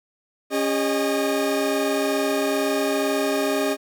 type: tone cluster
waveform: 40% pulse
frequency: 276.4 / 404.1 / 615 Hz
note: C#4 / G#4 / D#5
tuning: -5 / -47 / -20 cents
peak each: -24 dBFS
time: 0.5-3.77 s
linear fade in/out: 50 ms
effects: none